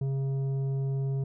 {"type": "tone with tanh clipping", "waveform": "sine", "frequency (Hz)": 135.9, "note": "C#3", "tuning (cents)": -34, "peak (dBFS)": -28, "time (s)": [0.01, 1.24], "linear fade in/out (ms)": 5, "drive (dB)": 8, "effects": []}